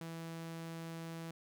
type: tone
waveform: sawtooth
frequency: 164.81 Hz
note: E3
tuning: in tune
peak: -39 dBFS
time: 0.01-1.31 s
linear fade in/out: 2 ms
effects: none